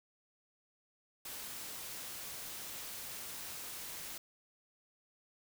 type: noise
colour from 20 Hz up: white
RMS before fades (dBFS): -45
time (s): 1.25-4.18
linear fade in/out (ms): 5
effects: none